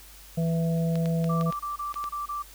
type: harmonic tone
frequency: 165.3 Hz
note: E3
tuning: 5 cents sharp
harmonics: 1 / 3 / 4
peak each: -23 / -34 / -35 dBFS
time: 0.37-1.51 s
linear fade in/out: 10 ms
type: clicks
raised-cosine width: 0.2 ms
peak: -21 dBFS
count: 7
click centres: 0.956 / 1.058 / 1.243 / 1.411 / 1.525 / 1.942 / 2.041 s
type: tone bursts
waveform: sine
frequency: 1171 Hz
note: D6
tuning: 5 cents flat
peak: -29 dBFS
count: 7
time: 1.29-2.426 s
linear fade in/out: 10 ms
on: 140 ms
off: 26 ms
effects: added 50 Hz sine -50 dBFS peak until 2.54 s + white hiss -50 dBFS RMS until 2.54 s